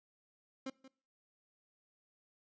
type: tone with echo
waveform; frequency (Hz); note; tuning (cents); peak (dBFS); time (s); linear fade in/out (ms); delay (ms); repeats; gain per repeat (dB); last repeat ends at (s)
30% pulse; 265.2; C4; +23; -36; 0.66-0.7; 5; 180; 1; -15; 0.88
effects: noise-tail reverb RT60 0.5 s tail -24 dB re dry + resampled to 16000 Hz